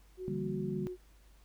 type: tone with pitch glide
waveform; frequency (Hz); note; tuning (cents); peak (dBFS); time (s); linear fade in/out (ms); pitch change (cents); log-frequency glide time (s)
sine; 370 to 364.3; F#4 to F#4; 0 to -27; -38; 0.17-0.97; 50; -27; 0.59-0.85
type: chord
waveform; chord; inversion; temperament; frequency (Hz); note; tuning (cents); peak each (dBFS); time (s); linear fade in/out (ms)
sine; E half-diminished seventh; third; equal with one note detuned; 146.83 / 168.96 / 196 / 233.1; D3 / E3 / G3 / Bb3; 0 / +43 / 0 / 0; -39 / -43 / -37 / -43; 0.28-0.87; 0
effects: added 50 Hz sine -58 dBFS peak until 1.44 s + pink hiss -67 dBFS RMS until 1.44 s

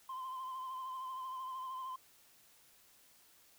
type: tone with vibrato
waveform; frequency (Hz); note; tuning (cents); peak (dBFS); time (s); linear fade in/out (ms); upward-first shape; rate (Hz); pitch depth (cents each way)
sine; 1037; C6; -16; -38; 0.09-1.96; 5; triangle; 13; 46
effects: tanh soft clip ceiling -39 dBFS + white hiss -65 dBFS RMS until 3.58 s

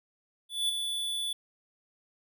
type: tone with ADSR envelope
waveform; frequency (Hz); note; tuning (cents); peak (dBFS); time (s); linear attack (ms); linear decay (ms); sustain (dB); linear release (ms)
square; 3463; A7; -28; -25; 0.49-1.33; 200; 8; -6; 5
effects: none

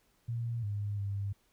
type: tone with pitch steps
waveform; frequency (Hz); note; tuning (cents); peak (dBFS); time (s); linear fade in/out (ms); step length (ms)
sine; 117.1 / 102.6 / 99.8; A#2 / G#2 / G2; +8 / -21 / +32; -32; 0.28-1.33; 10; 350
effects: pink hiss -71 dBFS RMS until 1.52 s

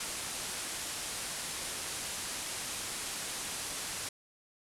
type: low-pass noise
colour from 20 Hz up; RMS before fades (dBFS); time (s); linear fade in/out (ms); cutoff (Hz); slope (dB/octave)
white; -39; 0-4.09; 5; 11000; 48
effects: none

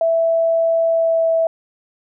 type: tone with pitch glide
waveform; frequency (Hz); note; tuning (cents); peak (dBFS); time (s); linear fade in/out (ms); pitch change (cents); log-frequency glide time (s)
sine; 660 to 655.4; E5 to E5; +2 to -10; -13; 0.01-1.47; 2; -12; 0.89-1.3
effects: none

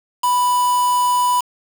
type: tone with quantisation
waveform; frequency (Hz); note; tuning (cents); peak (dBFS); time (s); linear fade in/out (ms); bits
triangle; 987.8; B5; 0; -12; 0.23-1.41; 10; 4
effects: none

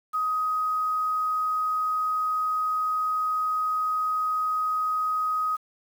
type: tone with quantisation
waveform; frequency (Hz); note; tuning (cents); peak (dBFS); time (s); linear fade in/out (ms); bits
sine; 1257; D#6; +17; -23; 0.13-5.57; 20; 8
effects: none

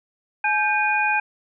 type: tone cluster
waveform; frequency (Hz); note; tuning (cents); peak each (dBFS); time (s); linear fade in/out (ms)
sine; 849 / 1576 / 2456; G#5 / G6 / D#7; +38 / +9 / -23; -22 / -23 / -22; 0.44-1.2; 5
effects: none

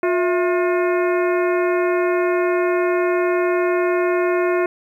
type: harmonic tone with a mistuned harmonic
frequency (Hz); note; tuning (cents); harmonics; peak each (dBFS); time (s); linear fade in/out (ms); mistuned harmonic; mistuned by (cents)
357.1; F4; +39; 1 / 2 / 3 / 4 / 5 / 6 / 7; -17 / -23 / -27 / -29 / -31 / -33 / -34; 0.03-4.66; 2; 2; -130
effects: 9-bit

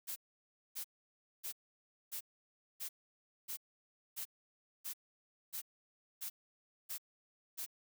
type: noise bursts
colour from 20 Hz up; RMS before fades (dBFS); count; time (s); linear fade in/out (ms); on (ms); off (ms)
blue; -42; 12; 0.07-7.664; 20; 92; 590
effects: none

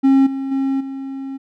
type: tone with level steps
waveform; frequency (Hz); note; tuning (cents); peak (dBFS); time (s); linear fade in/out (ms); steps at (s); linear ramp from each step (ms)
triangle; 270; C#4; -45; -7 / -19 / -14 / -23; 0.03-1.38; 20; 0.26 / 0.51 / 0.8; 10
effects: none

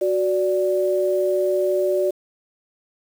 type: tone pair together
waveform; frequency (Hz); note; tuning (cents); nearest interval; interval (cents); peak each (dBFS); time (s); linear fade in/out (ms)
sine; 370 / 584.2; F#4 / D5; 0 / -9; minor sixth; 791; -20; 0.01-2.11; 10
effects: 7-bit

